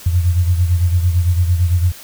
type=beating tone pair; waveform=sine; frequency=86.6 / 95.5 Hz; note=F2 / G2; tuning=-14 / -45 cents; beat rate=8.9 Hz; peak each=-12 / -19 dBFS; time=0.06-1.92 s; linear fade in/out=5 ms; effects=white hiss -37 dBFS RMS until 2.03 s